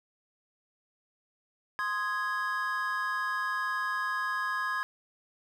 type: chord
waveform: triangle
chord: Ab major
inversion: first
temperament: equal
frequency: 1046.5 / 1244.5 / 1661.2 Hz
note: C6 / Eb6 / Ab6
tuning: 0 / 0 / 0 cents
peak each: -32 / -34 / -30 dBFS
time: 1.79-4.83 s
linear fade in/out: 0 ms
effects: none